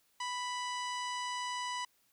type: harmonic tone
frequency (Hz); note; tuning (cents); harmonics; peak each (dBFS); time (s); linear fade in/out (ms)
989; B5; +2; 1 / 2 / 3 / 4 / 5 / 6 / 7 / 8 / 9; -37 / -43 / -44 / -50 / -49 / -50 / -57 / -53 / -55; 0.2-1.85; 5
effects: white hiss -72 dBFS RMS until 2.12 s